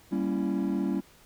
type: chord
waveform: triangle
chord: G diminished seventh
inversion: none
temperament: equal with one note detuned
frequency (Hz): 196 / 233.1 / 277.2 / 333.3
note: G3 / Bb3 / Db4 / Fb4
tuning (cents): 0 / 0 / 0 / +19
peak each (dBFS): -27 / -31 / -28 / -30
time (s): 0.11-1.01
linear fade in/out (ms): 20
effects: tanh soft clip ceiling -18 dBFS + pink hiss -57 dBFS RMS until 1.25 s